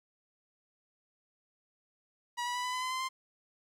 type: tone with pitch steps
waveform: sawtooth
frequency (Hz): 965 / 976.2 / 987.6 / 999 / 1010.6 / 1022.4 / 1034.3 / 1046.3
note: B5 / B5 / B5 / B5 / B5 / C6 / C6 / C6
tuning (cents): -40 / -20 / 0 / +20 / +40 / -40 / -20 / 0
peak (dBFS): -29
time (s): 2.37-3.09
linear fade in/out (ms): 20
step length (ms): 90
effects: low-pass 9000 Hz 12 dB/octave + 11-bit